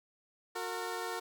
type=tone pair together; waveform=15% pulse; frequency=363.1 / 456.4 Hz; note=F#4 / A#4; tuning=-33 / -37 cents; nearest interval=major third; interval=396 cents; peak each=-33 / -32 dBFS; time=0.55-1.2 s; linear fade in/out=10 ms; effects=none